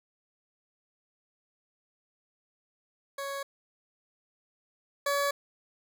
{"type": "tone pair in turn", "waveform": "20% pulse", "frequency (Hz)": [555, 566.7], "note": ["C#5", "C#5"], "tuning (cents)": [2, 38], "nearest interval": "unison", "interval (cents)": 36, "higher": "second", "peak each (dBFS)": [-29, -21], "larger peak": "second", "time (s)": [[3.18, 3.43], [5.06, 5.31]], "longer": "neither", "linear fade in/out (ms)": 5, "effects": []}